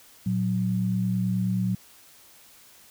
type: tone pair together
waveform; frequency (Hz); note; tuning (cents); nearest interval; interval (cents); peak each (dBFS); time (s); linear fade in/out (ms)
sine; 115.63 / 185; A#2 / F#3; -14 / 0; minor sixth; 814; -27 / -24; 0.26-1.75; 5
effects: white hiss -53 dBFS RMS until 2.9 s